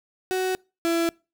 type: tone pair in turn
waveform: 35% pulse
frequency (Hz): 372.8 / 334.8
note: F#4 / E4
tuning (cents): +13 / +27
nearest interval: major second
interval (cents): 186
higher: first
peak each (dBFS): -21 / -19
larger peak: second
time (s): 0.31-0.55 / 0.85-1.09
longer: neither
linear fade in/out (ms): 0
effects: noise-tail reverb RT60 0.3 s tail -26 dB re dry